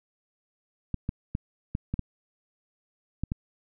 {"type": "clicks", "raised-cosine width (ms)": 5, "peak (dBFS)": -16, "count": 8, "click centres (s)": [0.943, 1.091, 1.351, 1.751, 1.94, 1.993, 3.236, 3.319], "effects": []}